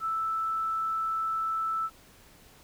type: tone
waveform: sine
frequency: 1318.5 Hz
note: E6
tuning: in tune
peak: -27 dBFS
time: 0-1.9 s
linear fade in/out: 50 ms
effects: pink hiss -56 dBFS RMS until 2.63 s